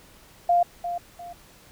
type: tone with echo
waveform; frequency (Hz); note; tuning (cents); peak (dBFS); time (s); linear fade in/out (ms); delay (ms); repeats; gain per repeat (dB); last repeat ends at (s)
sine; 698.5; F5; 0; -16; 0.49-0.63; 5; 350; 2; -10; 1.33
effects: pink hiss -52 dBFS RMS until 1.71 s